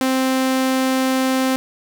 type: tone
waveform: sawtooth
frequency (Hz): 261.6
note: C4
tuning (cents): 0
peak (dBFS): -12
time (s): 0.01-1.56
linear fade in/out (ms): 0
effects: none